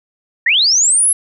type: linear sweep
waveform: sine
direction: up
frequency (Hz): 1742 to 11175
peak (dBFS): -9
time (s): 0.46-1.13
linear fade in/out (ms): 5
effects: none